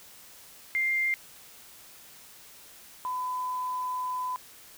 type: tone pair in turn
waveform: sine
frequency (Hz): 2102 / 1005.9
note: C7 / B5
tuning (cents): +7 / +31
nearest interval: octave + minor second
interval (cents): 1276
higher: first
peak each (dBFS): -24 / -29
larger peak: first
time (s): 0.75-1.14 / 3.05-4.36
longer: second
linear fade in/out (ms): 0
effects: white hiss -51 dBFS RMS until 4.77 s